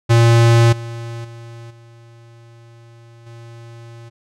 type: tone with level steps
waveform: square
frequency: 116.54 Hz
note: A#2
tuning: in tune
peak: -9 / -27 / -34 / -42 / -36 dBFS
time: 0.09-4.1 s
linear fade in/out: 20 ms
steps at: 0.72 / 1.24 / 1.7 / 3.26 s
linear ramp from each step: 10 ms
effects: low-pass 8000 Hz 12 dB/octave